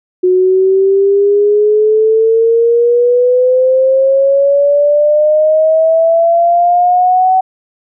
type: exponential sweep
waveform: sine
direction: up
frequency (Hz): 363.9 to 756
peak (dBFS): -6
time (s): 0.23-7.41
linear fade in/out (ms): 10
effects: none